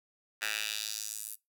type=tone with high-pass filter sweep; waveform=10% pulse; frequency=107.1 Hz; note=A2; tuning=46 cents flat; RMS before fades=-37 dBFS; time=0.41-1.36 s; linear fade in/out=20 ms; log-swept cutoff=1800 to 11000 Hz; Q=1.6; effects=noise-tail reverb RT60 0.2 s tail -21 dB re dry